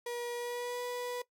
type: tone with pitch glide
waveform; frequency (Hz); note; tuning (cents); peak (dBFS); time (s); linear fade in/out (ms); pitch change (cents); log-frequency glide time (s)
35% pulse; 479.7 to 490.6; A#4 to B4; +50 to -12; -34; 0.06-1.22; 5; +38; 0.35-0.81
effects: noise-tail reverb RT60 0.1 s tail -18 dB re dry